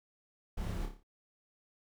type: noise with echo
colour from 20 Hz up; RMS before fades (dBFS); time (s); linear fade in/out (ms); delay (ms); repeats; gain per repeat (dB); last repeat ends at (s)
brown; -38; 0.57-0.86; 10; 29; 6; -5; 1.034
effects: none